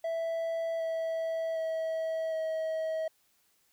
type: tone with pitch steps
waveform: triangle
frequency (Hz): 659.3 / 652.5 / 645.7 / 639.1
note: E5 / E5 / E5 / D#5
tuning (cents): 0 / -18 / -36 / +46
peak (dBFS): -28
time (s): 0.04-3.08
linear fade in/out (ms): 5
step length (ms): 760
effects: white hiss -70 dBFS RMS until 3.72 s